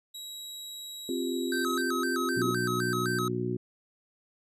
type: tone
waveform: sawtooth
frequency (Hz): 3861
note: B7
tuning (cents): -40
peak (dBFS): -36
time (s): 0.14-1.82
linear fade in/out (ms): 10
type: chord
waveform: sine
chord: C suspended fourth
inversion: none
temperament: just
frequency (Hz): 261.6 / 348.8 / 392.4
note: C4 / F4 / G4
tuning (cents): 0 / -2 / +2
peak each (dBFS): -32 / -32 / -36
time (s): 1.09-2.51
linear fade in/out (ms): 2
type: tone with vibrato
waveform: square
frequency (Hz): 1409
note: F6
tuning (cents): +15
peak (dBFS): -31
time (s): 1.52-3.28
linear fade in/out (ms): 2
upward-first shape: square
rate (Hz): 3.9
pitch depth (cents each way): 170
type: harmonic tone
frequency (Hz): 60.7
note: B1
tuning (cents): -29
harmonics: 2 / 3 / 4 / 5 / 6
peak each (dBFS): -34 / -36 / -36 / -38 / -32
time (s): 2.36-3.57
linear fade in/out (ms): 10
effects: resampled to 32000 Hz